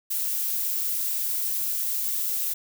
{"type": "noise", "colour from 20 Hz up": "violet", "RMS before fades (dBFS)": -27, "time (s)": [0.1, 2.54], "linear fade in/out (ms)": 10, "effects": []}